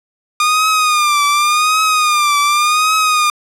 sawtooth tone with vibrato, 1216 Hz, D#6, 40 cents flat, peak -7 dBFS, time 0.4-3.3 s, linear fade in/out 2 ms, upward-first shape triangle, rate 0.88 Hz, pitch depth 89 cents each way, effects low-pass 11000 Hz 12 dB/octave

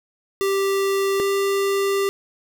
square tone pair in turn, 392 / 395 Hz, G4 / G4, 0 / +13 cents, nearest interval unison, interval 13 cents, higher second, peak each -19 dBFS, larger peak neither, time 0.41-1.2 / 1.2-2.09 s, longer second, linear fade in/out 0 ms, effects 8-bit

